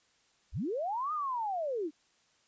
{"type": "linear two-way sweep", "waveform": "sine", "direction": "up then down", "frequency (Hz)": [30.35, 1259, 279.4], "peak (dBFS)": -31, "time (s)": [0.52, 1.91], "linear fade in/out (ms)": 50, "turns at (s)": 1.13, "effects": ["white hiss -69 dBFS RMS until 2.47 s", "resampled to 16000 Hz"]}